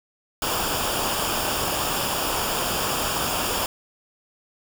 pink noise with comb filter, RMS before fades -25 dBFS, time 0.42-3.66 s, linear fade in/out 2 ms, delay 0.49 ms, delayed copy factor -0.65, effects none

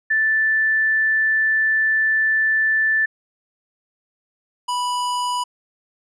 sine / square tone pair in turn, 1760 / 984.6 Hz, A6 / B5, 0 / -6 cents, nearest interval minor seventh, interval 1006 cents, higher first, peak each -15 / -21 dBFS, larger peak first, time 0.1-3.06 / 4.68-5.44 s, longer first, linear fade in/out 10 ms, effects resampled to 24000 Hz

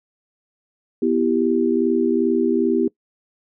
sine chord, E minor, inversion second, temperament equal, 246.9 / 329.6 / 392 Hz, B3 / E4 / G4, 0 / 0 / 0 cents, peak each -20 dBFS, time 1.02-2.88 s, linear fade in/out 5 ms, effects noise-tail reverb RT60 0.1 s tail -22 dB re dry

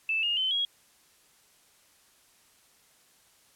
sine tone with pitch steps, 2637 / 2843 / 3064 / 3303 Hz, E7 / F7 / G7 / G#7, 0 / +30 / -40 / -10 cents, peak -25 dBFS, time 0.09-0.65 s, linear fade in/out 2 ms, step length 140 ms, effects white hiss -62 dBFS RMS until 3.55 s + low-pass 12000 Hz 12 dB/octave

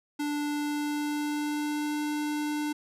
square tone with pitch glide, 293.7 to 298.3 Hz, D4 to D4, 0 to +27 cents, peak -29 dBFS, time 0.19-2.73 s, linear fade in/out 10 ms, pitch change +27 cents, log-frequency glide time 0.4-2.02 s, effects resampled to 32000 Hz

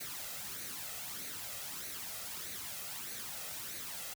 white noise with flanger, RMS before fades -43 dBFS, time 0-4.14 s, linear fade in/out 10 ms, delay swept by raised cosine 0.47 to 1.57 ms, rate 1.6 Hz, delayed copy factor +0.55, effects high-pass 60 Hz 12 dB/octave

